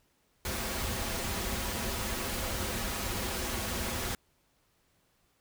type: noise with comb filter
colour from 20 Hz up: pink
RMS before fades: -34 dBFS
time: 0.45-4.15 s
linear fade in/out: 2 ms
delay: 6.7 ms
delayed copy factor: -0.6
effects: pink hiss -71 dBFS RMS until 5.4 s